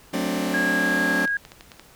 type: chord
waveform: sawtooth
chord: D dominant seventh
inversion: first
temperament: just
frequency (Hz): 183.54 / 220.2 / 264.3 / 293.7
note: F#3 / A3 / C4 / D4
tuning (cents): -14 / +2 / +18 / 0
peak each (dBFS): -25 / -26 / -24 / -24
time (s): 0.13-1.26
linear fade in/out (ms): 10
type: tone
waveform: sine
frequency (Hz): 1640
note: G#6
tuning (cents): -22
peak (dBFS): -21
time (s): 0.54-1.37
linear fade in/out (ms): 2
type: clicks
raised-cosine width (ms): 0.2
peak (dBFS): -23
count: 10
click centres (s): 1.047 / 1.127 / 1.162 / 1.201 / 1.277 / 1.451 / 1.519 / 1.609 / 1.718 / 1.796
effects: pink hiss -51 dBFS RMS until 1.95 s